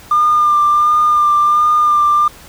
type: tone with vibrato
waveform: triangle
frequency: 1200 Hz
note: D6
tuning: 37 cents sharp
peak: -5 dBFS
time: 0.11-2.28 s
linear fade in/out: 5 ms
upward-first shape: sine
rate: 1.4 Hz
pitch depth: 22 cents each way
effects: tanh soft clip ceiling -6 dBFS + pink hiss -39 dBFS RMS until 2.48 s